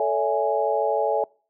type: chord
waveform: sine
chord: A major seventh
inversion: none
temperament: equal with one note detuned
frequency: 440 / 566.7 / 659.3 / 830.6 Hz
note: A4 / C#5 / E5 / G#5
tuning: 0 / +38 / 0 / 0 cents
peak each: -25 dBFS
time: 0-1.24 s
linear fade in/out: 2 ms
effects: noise-tail reverb RT60 0.4 s tail -25 dB re dry